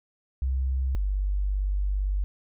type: tone pair in turn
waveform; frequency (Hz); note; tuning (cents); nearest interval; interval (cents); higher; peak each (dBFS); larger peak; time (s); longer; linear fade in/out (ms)
sine; 65.41 / 48.85; C2 / G1; 0 / -5; perfect fourth; 505; first; -23; neither; 0.42-0.95 / 0.95-2.24; second; 0
effects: none